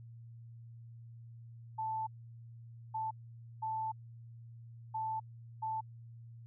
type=tone bursts at uneven times; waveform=sine; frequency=880 Hz; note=A5; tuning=in tune; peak=-34 dBFS; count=5; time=1.78-2.07 / 2.94-3.11 / 3.62-3.92 / 4.94-5.2 / 5.62-5.81 s; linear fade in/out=10 ms; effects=added 116 Hz sine -49 dBFS peak until 6.46 s